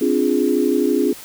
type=chord; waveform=sine; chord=D half-diminished seventh; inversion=third; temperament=equal; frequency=261.6 / 293.7 / 349.2 / 415.3 Hz; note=C4 / D4 / F4 / Ab4; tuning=0 / 0 / 0 / 0 cents; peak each=-20 dBFS; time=0.01-1.13 s; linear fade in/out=5 ms; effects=white hiss -38 dBFS RMS until 1.24 s